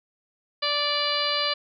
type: harmonic tone with a mistuned harmonic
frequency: 584 Hz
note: D5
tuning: 10 cents flat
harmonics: 1 / 2 / 3 / 4 / 5 / 6 / 7 / 8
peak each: -31 / -30 / -34 / -33 / -30 / -33 / -29 / -30 dBFS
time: 0.62-1.54 s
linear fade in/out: 10 ms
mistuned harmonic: 8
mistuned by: +20 cents
effects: none